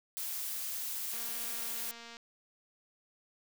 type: noise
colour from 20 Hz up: blue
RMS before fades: -38 dBFS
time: 0.17-1.91 s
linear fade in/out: 0 ms
type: click train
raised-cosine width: 0.2 ms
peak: -32 dBFS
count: 243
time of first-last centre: 1.13-2.169 s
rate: 233 Hz
effects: none